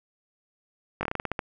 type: slowing click train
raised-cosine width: 0.5 ms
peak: -13 dBFS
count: 10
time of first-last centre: 1.01-1.392 s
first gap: 20 ms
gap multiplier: 1.18
effects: none